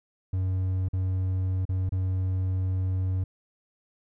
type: tone with dropouts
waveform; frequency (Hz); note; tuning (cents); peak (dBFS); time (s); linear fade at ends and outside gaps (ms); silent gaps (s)
triangle; 93.3; F#2; +15; -22; 0.33-3.24; 5; 0.886-0.932 / 1.653-1.691 / 1.893-1.921
effects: none